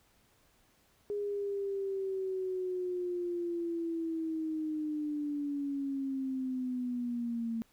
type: linear sweep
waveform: sine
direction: down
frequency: 412.4 to 226 Hz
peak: -32 dBFS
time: 1.1-7.62 s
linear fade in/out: 0 ms
effects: pink hiss -68 dBFS RMS until 7.72 s